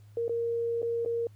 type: tone with dropouts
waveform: sine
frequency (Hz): 466.2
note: A#4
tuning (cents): 0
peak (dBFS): -27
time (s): 0.17-1.27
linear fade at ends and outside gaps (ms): 2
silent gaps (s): 0.281-0.294 / 0.819-0.828 / 1.05-1.059
effects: added 104 Hz sine -50 dBFS peak until 1.35 s + pink hiss -68 dBFS RMS until 1.35 s